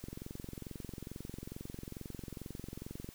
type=click train; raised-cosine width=3 ms; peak=-30 dBFS; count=69; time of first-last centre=0.04-3.089 s; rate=22.3 Hz; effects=white hiss -57 dBFS RMS until 3.14 s